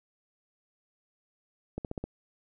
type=accelerating click train; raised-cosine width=2 ms; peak=-21 dBFS; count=5; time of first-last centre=1.78-2.04 s; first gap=68 ms; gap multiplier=0.97; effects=none